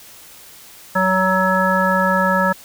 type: harmonic tone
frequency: 187.4 Hz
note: F#3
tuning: 22 cents sharp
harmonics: 1 / 3 / 5 / 7 / 9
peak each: -20 / -20 / -20 / -20 / -20 dBFS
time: 0.95-2.53 s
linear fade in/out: 10 ms
effects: white hiss -42 dBFS RMS until 2.64 s